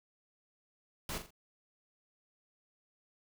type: noise with echo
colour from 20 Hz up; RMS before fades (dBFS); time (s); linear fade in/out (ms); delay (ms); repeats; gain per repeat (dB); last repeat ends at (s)
pink; -39; 1.09-1.18; 2; 42; 3; -8; 1.306
effects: none